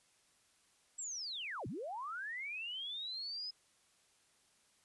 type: linear two-way sweep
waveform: sine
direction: down then up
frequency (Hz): 7830 to 92.5 to 5110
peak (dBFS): -40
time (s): 0.98-3.51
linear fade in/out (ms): 10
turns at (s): 1.67
effects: white hiss -71 dBFS RMS until 4.84 s + resampled to 24000 Hz